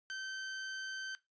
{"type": "tone", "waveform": "sawtooth", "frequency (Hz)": 1546, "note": "G6", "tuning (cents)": -24, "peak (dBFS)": -36, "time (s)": [0.1, 1.15], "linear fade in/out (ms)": 0, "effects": ["noise-tail reverb RT60 0.2 s tail -17 dB re dry", "resampled to 16000 Hz"]}